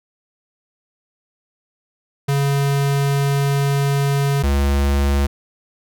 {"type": "tone pair in turn", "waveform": "square", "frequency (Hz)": [140.1, 70.05], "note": ["C#3", "C#2"], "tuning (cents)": [19, 19], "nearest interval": "octave", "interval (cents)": 1200, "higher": "first", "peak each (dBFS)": [-16, -15], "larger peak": "second", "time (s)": [[2.28, 4.43], [4.43, 5.27]], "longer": "first", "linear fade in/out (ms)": 10, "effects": []}